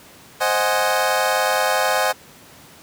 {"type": "chord", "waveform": "25% pulse", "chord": "Ab dominant seventh", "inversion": "first", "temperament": "equal", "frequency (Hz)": [523.3, 622.3, 740, 830.6], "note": ["C5", "Eb5", "Gb5", "Ab5"], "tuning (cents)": [0, 0, 0, 0], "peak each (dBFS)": -19, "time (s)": [0.4, 2.13], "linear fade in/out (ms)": 20, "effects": ["pink hiss -45 dBFS RMS until 2.82 s", "high-pass 100 Hz 12 dB/octave"]}